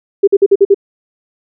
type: tone bursts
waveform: sine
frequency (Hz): 397.5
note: G4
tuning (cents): +24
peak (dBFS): -3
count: 6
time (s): 0.23-0.745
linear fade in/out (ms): 10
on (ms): 45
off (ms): 49
effects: none